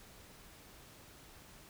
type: silence
effects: pink hiss -57 dBFS RMS until 1.69 s